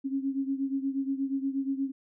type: beating tone pair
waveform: sine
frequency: 270 / 278.4 Hz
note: C#4 / C#4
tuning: -45 / +8 cents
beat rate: 8.4 Hz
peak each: -29 / -33 dBFS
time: 0.04-1.92 s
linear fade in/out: 20 ms
effects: none